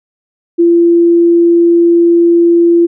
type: tone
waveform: sine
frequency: 341 Hz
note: F4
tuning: 41 cents flat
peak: -4 dBFS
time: 0.58-2.87 s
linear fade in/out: 20 ms
effects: none